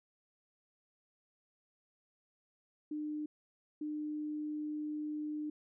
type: tone bursts at uneven times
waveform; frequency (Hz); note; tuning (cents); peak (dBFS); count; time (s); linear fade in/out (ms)
sine; 301.7; D4; +47; -36; 2; 2.91-3.26 / 3.81-5.5; 5
effects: none